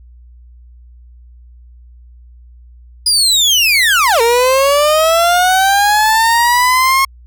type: linear two-way sweep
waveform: 30% pulse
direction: down then up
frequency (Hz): 4978 to 455.1 to 1086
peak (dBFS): -6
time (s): 3.06-7.05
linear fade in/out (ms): 5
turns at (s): 4.21
effects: added 60 Hz sine -37 dBFS peak until 7.26 s

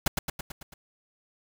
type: noise with echo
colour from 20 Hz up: pink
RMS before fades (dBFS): -23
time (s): 0.06-0.08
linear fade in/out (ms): 5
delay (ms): 110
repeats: 6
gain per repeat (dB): -4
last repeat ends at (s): 0.74
effects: none

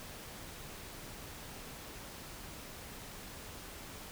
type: silence
effects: pink hiss -48 dBFS RMS until 4.11 s

